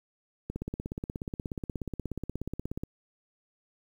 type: click train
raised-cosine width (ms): 3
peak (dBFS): -21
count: 40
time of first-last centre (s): 0.5-2.835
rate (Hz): 16.7
effects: 9-bit